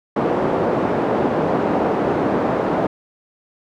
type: band-pass noise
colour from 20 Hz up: pink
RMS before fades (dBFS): -19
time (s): 0.16-2.87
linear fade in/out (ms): 5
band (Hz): 260 to 740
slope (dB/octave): 12
effects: none